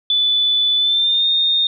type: tone with pitch glide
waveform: sine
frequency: 3484 to 3666 Hz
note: A7 to A#7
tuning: -18 to -30 cents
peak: -13 dBFS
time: 0.1-1.67 s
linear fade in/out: 2 ms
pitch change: +88 cents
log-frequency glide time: 0.77-1.26 s
effects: none

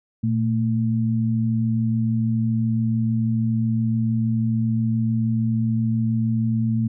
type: tone pair together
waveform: sine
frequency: 116.54 / 223.5 Hz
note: A#2 / A3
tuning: 0 / +27 cents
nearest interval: major seventh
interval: 1127 cents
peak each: -21 dBFS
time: 0.23-6.88 s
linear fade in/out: 10 ms
effects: none

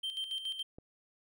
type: tone with tremolo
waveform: triangle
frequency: 3136 Hz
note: G7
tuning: in tune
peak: -32 dBFS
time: 0.03-0.63 s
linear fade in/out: 10 ms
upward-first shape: square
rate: 7.1 Hz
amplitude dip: 60%
type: click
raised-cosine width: 2 ms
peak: -35 dBFS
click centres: 0.785 s
effects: none

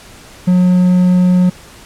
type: tone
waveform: triangle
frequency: 181 Hz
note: F#3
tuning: 38 cents flat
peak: -5 dBFS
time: 0.47-1.5 s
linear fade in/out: 10 ms
effects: pink hiss -38 dBFS RMS until 1.85 s + low-pass 11000 Hz 12 dB/octave

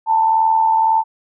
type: tone with amplitude modulation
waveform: sine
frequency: 889 Hz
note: A5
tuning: 18 cents sharp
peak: -9 dBFS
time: 0.06-1.04 s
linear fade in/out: 50 ms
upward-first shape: sine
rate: 81.8 Hz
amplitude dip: 50%
effects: none

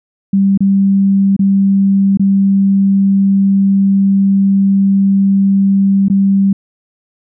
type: tone with dropouts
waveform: sine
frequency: 196 Hz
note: G3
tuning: in tune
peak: -7 dBFS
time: 0.33-6.53 s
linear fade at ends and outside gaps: 5 ms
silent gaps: 0.576-0.605 / 1.365-1.392 / 2.173-2.195 / 6.084-6.099 s
effects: none

